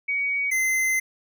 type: tone pair in turn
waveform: sine / square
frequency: 2253 / 2064 Hz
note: C#7 / C7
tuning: +28 / -24 cents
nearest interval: major second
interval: 152 cents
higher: first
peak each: -22 / -21 dBFS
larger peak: second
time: 0.08-0.51 / 0.51-1 s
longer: second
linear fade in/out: 10 ms
effects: none